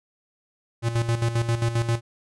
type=tone with tremolo; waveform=square; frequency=116.54 Hz; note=A#2; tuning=in tune; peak=-20 dBFS; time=0.82-2.01 s; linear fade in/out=50 ms; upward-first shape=square; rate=7.5 Hz; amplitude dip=65%; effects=resampled to 24000 Hz